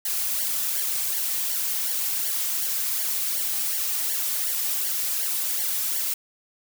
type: noise with flanger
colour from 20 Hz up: blue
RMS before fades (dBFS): -26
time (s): 0.05-6.14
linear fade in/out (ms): 5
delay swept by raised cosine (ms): 0.78 to 3.08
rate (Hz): 2.7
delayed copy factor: -0.75
effects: none